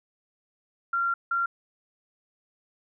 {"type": "tone bursts at uneven times", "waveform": "sine", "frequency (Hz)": 1379, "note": "F6", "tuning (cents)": -22, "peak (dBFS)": -23, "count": 2, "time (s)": [[0.93, 1.14], [1.31, 1.46]], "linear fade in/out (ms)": 5, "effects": []}